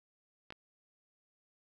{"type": "clicks", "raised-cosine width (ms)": 0.3, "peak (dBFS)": -30, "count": 2, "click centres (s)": [0.505, 0.524], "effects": ["10-bit"]}